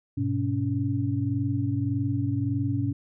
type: tone cluster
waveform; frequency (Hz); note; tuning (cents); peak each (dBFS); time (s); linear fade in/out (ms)
sine; 102 / 123.7 / 281.6; G#2 / B2 / C#4; -31 / +3 / +27; -28; 0.17-2.93; 10
effects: none